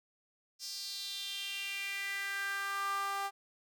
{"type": "tone with high-pass filter sweep", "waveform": "sawtooth", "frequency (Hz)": 396.3, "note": "G4", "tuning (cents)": 19, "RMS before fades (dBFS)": -38, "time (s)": [0.59, 3.31], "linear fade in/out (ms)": 50, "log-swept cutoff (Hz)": [5300, 910], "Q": 4.5, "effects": []}